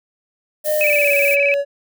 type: tone with pitch glide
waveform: triangle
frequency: 609 to 564.9 Hz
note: D#5 to C#5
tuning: -37 to +33 cents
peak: -14 dBFS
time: 0.64-1.65 s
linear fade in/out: 50 ms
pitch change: -130 cents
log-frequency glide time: 0.77-1.16 s
type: noise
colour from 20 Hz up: violet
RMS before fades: -26 dBFS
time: 0.64-1.36 s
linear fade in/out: 20 ms
type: tone with vibrato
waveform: sine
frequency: 2438 Hz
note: D#7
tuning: 36 cents flat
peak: -15 dBFS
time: 0.81-1.54 s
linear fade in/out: 0 ms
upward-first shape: square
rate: 17 Hz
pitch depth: 84 cents each way
effects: none